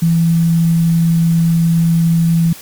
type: tone with quantisation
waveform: sine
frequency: 166.2 Hz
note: E3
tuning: 15 cents sharp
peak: -9 dBFS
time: 0.02-2.53 s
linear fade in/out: 5 ms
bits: 6
effects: white hiss -35 dBFS RMS until 2.61 s + Opus 48 kbps